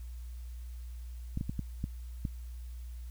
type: clicks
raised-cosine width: 5 ms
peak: -21 dBFS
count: 6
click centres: 1.374 / 1.411 / 1.495 / 1.593 / 1.841 / 2.252 s
effects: added 60 Hz sine -40 dBFS peak until 3.1 s + white hiss -63 dBFS RMS until 3.1 s